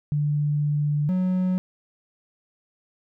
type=tone pair in turn; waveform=sine / triangle; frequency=147.4 / 184.11 Hz; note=D3 / F#3; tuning=+7 / -8 cents; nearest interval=major third; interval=385 cents; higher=second; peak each=-20 / -18 dBFS; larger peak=second; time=0.12-1.09 / 1.09-1.58 s; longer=first; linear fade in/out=0 ms; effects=none